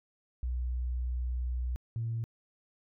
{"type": "tone pair in turn", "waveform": "sine", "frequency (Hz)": [61.74, 114.58], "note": ["B1", "A#2"], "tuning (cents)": [0, -29], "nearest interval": "major seventh", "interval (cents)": 1071, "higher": "second", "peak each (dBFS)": [-29, -30], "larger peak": "first", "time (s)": [[0.43, 1.76], [1.96, 2.24]], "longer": "first", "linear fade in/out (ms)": 0, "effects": ["tanh soft clip ceiling -26 dBFS"]}